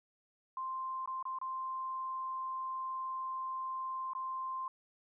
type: tone with dropouts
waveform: sine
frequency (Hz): 1046.5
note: C6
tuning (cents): 0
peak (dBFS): -36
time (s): 0.57-4.68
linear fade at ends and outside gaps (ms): 2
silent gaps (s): 1.059-1.075 / 1.227-1.253 / 1.387-1.414 / 4.134-4.15
effects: none